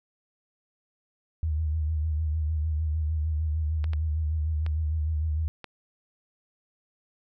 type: tone with vibrato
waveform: sine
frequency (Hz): 77.78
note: D#2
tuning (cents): 0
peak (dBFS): -24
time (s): 1.43-5.48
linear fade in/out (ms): 0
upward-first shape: sine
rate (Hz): 6.6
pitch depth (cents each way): 60
type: clicks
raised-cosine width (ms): 0.3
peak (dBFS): -23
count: 4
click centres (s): 3.842 / 3.934 / 4.664 / 5.643
effects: none